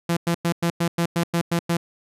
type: tone bursts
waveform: sawtooth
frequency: 170 Hz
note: F3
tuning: 46 cents flat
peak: -15 dBFS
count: 10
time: 0.09-1.77 s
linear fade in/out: 5 ms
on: 78 ms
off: 100 ms
effects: resampled to 32000 Hz